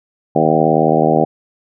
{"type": "harmonic tone with a mistuned harmonic", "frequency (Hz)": 78.9, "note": "D#2", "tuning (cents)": 25, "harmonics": [2, 3, 4, 5, 6, 7, 8, 9, 10], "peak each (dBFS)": [-19, -19, -19, -19, -19, -19, -19, -19, -19], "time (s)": [0.35, 1.25], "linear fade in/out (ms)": 10, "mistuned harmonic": 10, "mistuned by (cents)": -16, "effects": []}